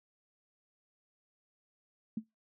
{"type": "tone with exponential decay", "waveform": "sine", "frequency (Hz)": 220, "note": "A3", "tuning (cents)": 0, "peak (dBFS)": -29, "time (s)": [2.17, 2.24], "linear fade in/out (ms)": 5, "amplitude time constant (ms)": 15, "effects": ["noise-tail reverb RT60 0.2 s tail -26 dB re dry"]}